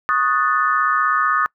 sine chord, D# half-diminished seventh, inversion third, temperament equal, 1108.7 / 1244.5 / 1480 / 1760 Hz, C#6 / D#6 / F#6 / A6, 0 / 0 / 0 / 0 cents, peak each -23 / -17 / -23 / -23 dBFS, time 0.09-1.46 s, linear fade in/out 0 ms, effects noise-tail reverb RT60 0.1 s tail -25 dB re dry

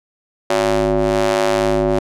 sawtooth ring-modulated tone, 104.1 Hz, G#2, 5 cents sharp, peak -7 dBFS, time 0.5-1.99 s, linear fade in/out 5 ms, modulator 469 Hz, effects low-pass 9000 Hz 12 dB/octave

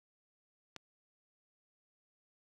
click, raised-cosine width 0.2 ms, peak -26 dBFS, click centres 0.763 s, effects high-pass 60 Hz 12 dB/octave + 10-bit

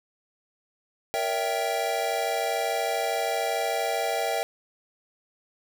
square chord, A# diminished seventh, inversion none, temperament equal with one note detuned, 466.2 / 566.3 / 659.3 / 784 Hz, A#4 / C#5 / E5 / G5, 0 / +37 / 0 / 0 cents, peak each -33 / -34 / -30 / -30 dBFS, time 1.14-4.43 s, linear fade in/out 0 ms, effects none

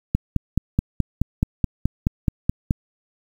click train, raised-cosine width 5 ms, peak -5 dBFS, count 13, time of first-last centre 0.15-2.709 s, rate 4.69 Hz, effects 7-bit

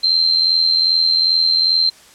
sine tone with amplitude modulation, 4135 Hz, C8, 21 cents flat, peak -9 dBFS, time 0.03-1.9 s, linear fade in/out 10 ms, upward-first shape sine, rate 82.5 Hz, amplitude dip 60%, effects white hiss -45 dBFS RMS until 2.14 s + low-pass 9000 Hz 12 dB/octave

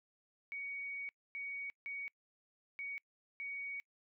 sine tone bursts at uneven times, 2243 Hz, C#7, 20 cents sharp, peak -40 dBFS, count 5, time 0.52-1.09 / 1.35-1.7 / 1.86-2.08 / 2.79-2.98 / 3.4-3.8 s, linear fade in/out 0 ms, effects noise-tail reverb RT60 0.1 s tail -26 dB re dry

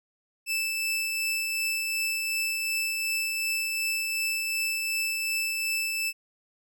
sawtooth tone with tremolo, 2637 Hz, E7, in tune, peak -22 dBFS, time 0.46-6.13 s, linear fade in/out 50 ms, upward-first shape triangle, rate 2.7 Hz, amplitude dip 30%, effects none

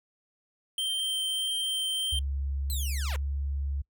square tone with vibrato, 3136 Hz, G7, in tune, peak -28 dBFS, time 0.78-2.19 s, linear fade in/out 2 ms, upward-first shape triangle, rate 1.6 Hz, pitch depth 9 cents each way
sine tone with pitch glide, 69 to 69.84 Hz, C#2 to C#2, -7 to +14 cents, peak -28 dBFS, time 2.12-3.82 s, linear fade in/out 10 ms, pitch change +21 cents, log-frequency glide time 2.86-3.11 s
10% pulse linear sweep, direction down, 4200 to 436 Hz, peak -27 dBFS, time 2.7-3.16 s, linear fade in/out 0 ms
effects noise-tail reverb RT60 0.1 s tail -25 dB re dry

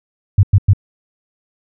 sine tone bursts, 99 Hz, G2, 18 cents sharp, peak -5 dBFS, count 3, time 0.38-0.734 s, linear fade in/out 5 ms, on 52 ms, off 99 ms, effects none

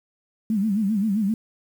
sine tone with vibrato, 207.7 Hz, G#3, in tune, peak -19 dBFS, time 0.5-1.34 s, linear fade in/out 2 ms, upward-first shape sine, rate 7.6 Hz, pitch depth 140 cents each way, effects 8-bit

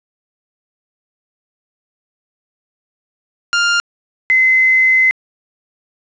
sawtooth / sine tone pair in turn, 1400 / 2050 Hz, F6 / C7, +4 / -36 cents, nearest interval perfect fifth, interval 660 cents, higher second, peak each -8 dBFS, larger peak neither, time 3.53-3.8 / 4.3-5.11 s, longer second, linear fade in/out 0 ms, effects resampled to 16000 Hz + 7-bit

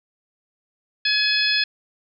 harmonic tone, 847 Hz, G#5, 34 cents sharp, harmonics 2 / 3 / 4 / 5 / 6, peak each -24 / -24 / -24 / -24 / -24 dBFS, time 1.05-1.64 s, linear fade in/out 5 ms, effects none

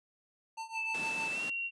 square tone with tremolo, 897 Hz, A5, 33 cents sharp, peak -37 dBFS, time 0.57-1.29 s, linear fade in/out 10 ms, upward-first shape triangle, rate 6.5 Hz, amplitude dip 90%
sine tone with pitch glide, 2637 to 2747 Hz, E7 to F7, 0 to -29 cents, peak -33 dBFS, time 0.73-1.71 s, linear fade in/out 50 ms, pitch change +71 cents, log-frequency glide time 1.31-1.43 s
pink high-pass noise, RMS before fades -44 dBFS, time 0.94-1.5 s, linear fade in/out 5 ms, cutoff 160 Hz, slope 24 dB/octave
effects resampled to 22050 Hz

